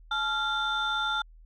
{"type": "tone cluster", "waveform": "sine", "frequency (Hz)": [860, 1386, 3562], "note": ["A5", "F6", "A7"], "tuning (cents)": [-40, -14, 21], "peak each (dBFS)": [-32, -27, -31], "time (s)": [0.11, 1.22], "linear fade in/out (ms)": 5, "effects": ["tanh soft clip ceiling -20 dBFS", "added 40 Hz sine -49 dBFS peak until 1.45 s"]}